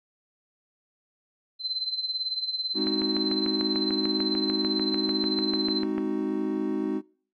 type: tone with tremolo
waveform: sine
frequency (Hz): 4076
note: C8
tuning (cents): -46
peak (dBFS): -24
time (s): 1.59-5.84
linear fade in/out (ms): 50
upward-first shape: sine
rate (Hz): 18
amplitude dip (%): 75
type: chord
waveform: triangle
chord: Ab dominant seventh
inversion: none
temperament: equal with one note detuned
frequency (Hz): 207.7 / 261.6 / 311.1 / 372.8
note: Ab3 / C4 / Eb4 / Gb4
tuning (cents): 0 / 0 / 0 / +13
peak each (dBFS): -30 / -30 / -27 / -29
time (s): 2.74-7.02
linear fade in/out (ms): 50
type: click train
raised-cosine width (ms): 0.5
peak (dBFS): -20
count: 22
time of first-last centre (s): 2.87-5.981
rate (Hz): 6.75
effects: noise-tail reverb RT60 0.5 s tail -26 dB re dry + MP3 64 kbps